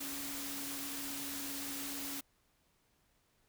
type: tone in noise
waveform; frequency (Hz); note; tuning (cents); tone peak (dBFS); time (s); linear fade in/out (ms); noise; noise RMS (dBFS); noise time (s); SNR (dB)
sine; 279.2; C#4; +13; -46; 0-2.21; 10; white; -42; 0-2.21; -7
effects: pink hiss -74 dBFS RMS until 3.48 s